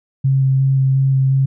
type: tone with vibrato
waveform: sine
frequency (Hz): 134.2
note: C3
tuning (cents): +44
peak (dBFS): -11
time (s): 0.24-1.46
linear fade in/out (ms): 10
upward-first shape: square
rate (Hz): 2.8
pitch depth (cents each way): 9
effects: none